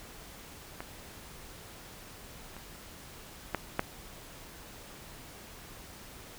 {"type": "clicks", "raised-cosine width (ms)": 0.5, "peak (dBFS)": [-23, -30, -14, -12], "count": 4, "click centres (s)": [0.805, 2.566, 3.547, 3.794], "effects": ["pink hiss -49 dBFS RMS until 6.38 s"]}